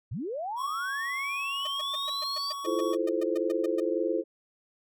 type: linear sweep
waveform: sine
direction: up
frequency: 80.9 to 4699 Hz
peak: -31 dBFS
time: 0.11-2.53 s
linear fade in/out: 10 ms
type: tone with pitch glide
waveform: square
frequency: 1110 to 1120.3 Hz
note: C#6 to C#6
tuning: +2 to +18 cents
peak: -35 dBFS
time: 0.56-2.97 s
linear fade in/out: 50 ms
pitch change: +16 cents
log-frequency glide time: 1.99-2.52 s
type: tone bursts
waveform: sawtooth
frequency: 610 Hz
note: D#5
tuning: 34 cents flat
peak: -34 dBFS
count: 16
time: 1.65-3.802 s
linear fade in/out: 5 ms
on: 22 ms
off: 120 ms
type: chord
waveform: sine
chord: F major seventh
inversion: third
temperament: just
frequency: 327.4 / 349.2 / 436.5 / 523.8 Hz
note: E4 / F4 / A4 / C5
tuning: -12 / 0 / -14 / +2 cents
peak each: -31 dBFS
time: 2.64-4.24 s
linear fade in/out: 50 ms
effects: none